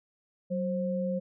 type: tone pair together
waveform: sine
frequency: 187.6 / 530.6 Hz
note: F#3 / C5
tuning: +24 / +24 cents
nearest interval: octave + tritone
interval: 1800 cents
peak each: -30 / -31 dBFS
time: 0.5-1.2 s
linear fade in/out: 20 ms
effects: none